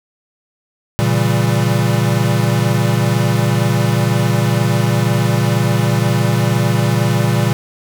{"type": "chord", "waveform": "square", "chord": "A# diminished seventh", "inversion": "none", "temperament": "equal", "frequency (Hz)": [116.54, 138.59, 164.81, 196], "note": ["A#2", "C#3", "E3", "G3"], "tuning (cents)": [0, 0, 0, 0], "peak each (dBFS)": [-16, -19, -21, -21], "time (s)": [0.99, 7.53], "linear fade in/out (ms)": 0, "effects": []}